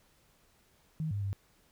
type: tone with pitch steps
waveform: sine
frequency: 157.3 / 101.4 / 98.6 Hz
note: D#3 / G#2 / G2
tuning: +19 / -41 / +11 cents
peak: -31 dBFS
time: 1-1.33 s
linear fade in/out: 0 ms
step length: 110 ms
effects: pink hiss -67 dBFS RMS until 1.71 s